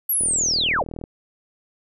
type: linear sweep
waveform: sine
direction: down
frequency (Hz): 11910 to 418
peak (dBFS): -18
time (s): 0.09-0.83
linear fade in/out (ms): 5
type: click train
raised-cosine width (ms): 2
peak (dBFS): -20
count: 34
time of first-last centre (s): 0.21-1.039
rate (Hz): 39.8
effects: none